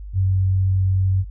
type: tone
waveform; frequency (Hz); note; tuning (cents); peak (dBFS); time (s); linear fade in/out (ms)
sine; 94.7; F#2; +41; -15; 0.13-1.25; 50
effects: added 50 Hz sine -31 dBFS peak until 1.3 s